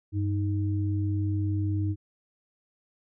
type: tone pair together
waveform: sine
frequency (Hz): 98.19 / 311.1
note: G2 / D#4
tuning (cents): +3 / 0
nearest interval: octave + minor sixth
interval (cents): 1997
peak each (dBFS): -25 / -32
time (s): 0.12-1.96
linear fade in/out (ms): 50
effects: none